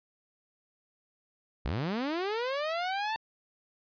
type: linear sweep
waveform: sawtooth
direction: up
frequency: 49 to 900 Hz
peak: -26 dBFS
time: 1.65-3.16 s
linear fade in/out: 0 ms
effects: resampled to 11025 Hz